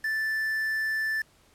triangle tone with quantisation, 1760 Hz, A6, in tune, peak -24 dBFS, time 0.04-1.22 s, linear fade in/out 5 ms, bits 7, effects pink hiss -61 dBFS RMS until 1.54 s + low-pass 12000 Hz 12 dB/octave

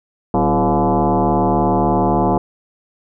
sine tone with frequency modulation, 261.6 Hz, C4, in tune, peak -12 dBFS, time 0.34-2.38 s, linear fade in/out 2 ms, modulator 150 Hz, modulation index 4.6, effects none

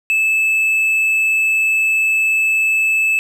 triangle tone, 2617 Hz, E7, 13 cents flat, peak -11 dBFS, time 0.1-3.19 s, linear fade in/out 0 ms, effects none

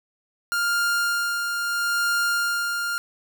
45% pulse tone with tremolo, 1404 Hz, F6, 9 cents sharp, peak -20 dBFS, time 0.52-2.98 s, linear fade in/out 0 ms, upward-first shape sine, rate 0.76 Hz, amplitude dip 40%, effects none

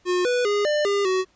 square tone with pitch steps, 359.9 / 491.8 / 411 / 597 / 403 / 373.9 Hz, F#4 / B4 / G#4 / D5 / G4 / F#4, -48 / -7 / -18 / +28 / +48 / +18 cents, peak -20 dBFS, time 0.05-1.25 s, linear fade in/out 50 ms, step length 200 ms, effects pink hiss -61 dBFS RMS until 1.35 s + resampled to 16000 Hz

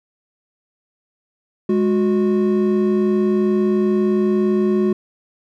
triangle tone pair together, 207.7 / 365.3 Hz, G#3 / F#4, 0 / -22 cents, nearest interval minor seventh, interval 978 cents, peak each -15 dBFS, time 1.69-4.93 s, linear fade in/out 5 ms, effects none

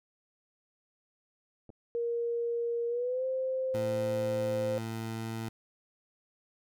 clicks, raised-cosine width 2 ms, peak -37 dBFS, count 2, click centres 1.693 / 1.702 s
sine tone with pitch glide, 470 to 521.5 Hz, A#4 to C5, +14 to -6 cents, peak -29 dBFS, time 1.95-4.78 s, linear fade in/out 0 ms, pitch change +180 cents, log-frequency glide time 2.88-3.25 s
20% pulse tone, 112.6 Hz, A2, 40 cents sharp, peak -30 dBFS, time 3.74-5.49 s, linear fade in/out 5 ms
effects none

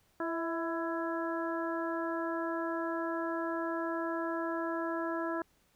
harmonic tone with a mistuned harmonic, 333.3 Hz, E4, 19 cents sharp, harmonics 1 / 2 / 3 / 4 / 5, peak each -35 / -38 / -40 / -41 / -42 dBFS, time 0.2-5.42 s, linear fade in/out 2 ms, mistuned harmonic 2, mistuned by -33 cents, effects pink hiss -70 dBFS RMS until 5.75 s

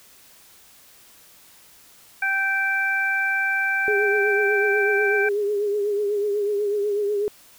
harmonic tone, 780 Hz, G5, 9 cents flat, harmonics 1 / 2 / 3, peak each -30 / -21 / -26 dBFS, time 2.22-5.29 s, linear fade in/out 5 ms
sine tone with vibrato, 411 Hz, G#4, 18 cents flat, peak -20 dBFS, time 3.88-7.28 s, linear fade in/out 0 ms, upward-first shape triangle, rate 8.1 Hz, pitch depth 58 cents each way
effects white hiss -51 dBFS RMS until 7.58 s

